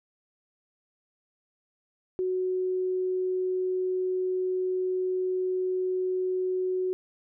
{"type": "tone", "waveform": "sine", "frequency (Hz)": 369.8, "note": "F#4", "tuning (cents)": -1, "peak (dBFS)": -25, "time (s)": [2.19, 6.93], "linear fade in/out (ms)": 0, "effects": []}